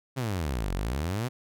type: exponential two-way sweep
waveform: sawtooth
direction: down then up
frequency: 138.59 to 43.23 to 133 Hz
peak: -24 dBFS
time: 0.16-1.29 s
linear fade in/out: 20 ms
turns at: 0.73 s
effects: none